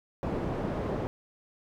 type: low-pass noise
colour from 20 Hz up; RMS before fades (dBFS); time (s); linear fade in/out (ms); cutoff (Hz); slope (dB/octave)
white; -32; 0.23-1.07; 0; 490; 12
effects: none